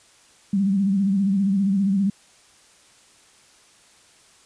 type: tone with vibrato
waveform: sine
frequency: 196 Hz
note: G3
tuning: in tune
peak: -17 dBFS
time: 0.53-2.1 s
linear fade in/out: 5 ms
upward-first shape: sine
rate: 15 Hz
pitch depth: 73 cents each way
effects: white hiss -54 dBFS RMS until 4.45 s + resampled to 22050 Hz